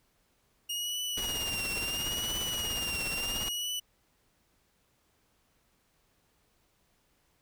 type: tone with vibrato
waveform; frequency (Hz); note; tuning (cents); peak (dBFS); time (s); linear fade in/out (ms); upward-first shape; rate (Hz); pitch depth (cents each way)
sawtooth; 2851; F7; +35; -29; 0.69-3.8; 10; triangle; 0.74; 78
type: noise with tremolo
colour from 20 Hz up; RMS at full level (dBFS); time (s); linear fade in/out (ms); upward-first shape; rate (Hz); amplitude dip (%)
pink; -37; 1.17-3.49; 5; triangle; 17; 55
effects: pink hiss -71 dBFS RMS until 7.41 s